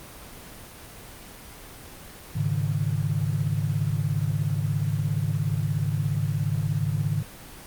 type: chord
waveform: sine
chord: Ab suspended fourth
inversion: none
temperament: equal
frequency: 103.83 / 138.59 / 155.56 Hz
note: Ab2 / Db3 / Eb3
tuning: 0 / 0 / 0 cents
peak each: -27 dBFS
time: 2.35-7.23 s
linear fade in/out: 10 ms
effects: pink hiss -43 dBFS RMS until 7.66 s + Opus 24 kbps